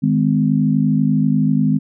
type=chord; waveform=sine; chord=Ab major; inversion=second; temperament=equal with one note detuned; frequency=155.56 / 207.7 / 255.9 Hz; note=Eb3 / Ab3 / C4; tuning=0 / 0 / -38 cents; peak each=-17 dBFS; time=0.02-1.79 s; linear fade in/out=20 ms; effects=none